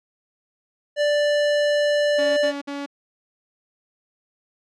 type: tone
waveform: square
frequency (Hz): 587.3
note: D5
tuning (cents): 0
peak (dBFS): -18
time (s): 0.96-2.53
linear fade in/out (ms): 50
type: tone bursts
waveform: sawtooth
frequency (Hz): 283.1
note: C#4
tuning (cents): +37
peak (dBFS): -24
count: 3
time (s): 2.18-2.862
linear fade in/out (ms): 10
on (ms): 190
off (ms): 56
effects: low-pass 5000 Hz 12 dB/octave